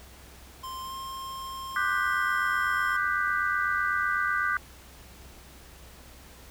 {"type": "tone with pitch glide", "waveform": "square", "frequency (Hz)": [1046.5, 1062.3], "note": ["C6", "C6"], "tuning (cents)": [0, 26], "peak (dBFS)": -36, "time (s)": [0.63, 2.97], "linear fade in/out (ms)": 10, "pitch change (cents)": 26, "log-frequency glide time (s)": [0.82, 0.95]}
{"type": "chord", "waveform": "sine", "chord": "G major seventh", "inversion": "second", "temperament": "equal with one note detuned", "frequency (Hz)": [1188.3, 1480, 1568, 1975.5], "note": ["D6", "F#6", "G6", "B6"], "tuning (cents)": [20, 0, 0, 0], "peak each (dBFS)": [-29, -29, -29, -35], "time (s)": [1.76, 4.57], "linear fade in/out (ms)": 2}
{"effects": ["added 64 Hz sine -51 dBFS peak until 6.5 s", "pink hiss -51 dBFS RMS until 6.5 s"]}